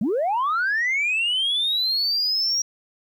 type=linear sweep; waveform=sine; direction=up; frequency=180 to 5700 Hz; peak=-18 dBFS; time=0.01-2.62 s; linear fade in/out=5 ms; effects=tanh soft clip ceiling -17 dBFS + 10-bit